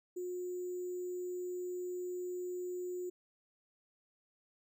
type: tone with sample-and-hold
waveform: sine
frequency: 360 Hz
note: F#4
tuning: 47 cents flat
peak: -37 dBFS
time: 0.16-3.1 s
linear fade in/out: 10 ms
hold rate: 7350 Hz
effects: none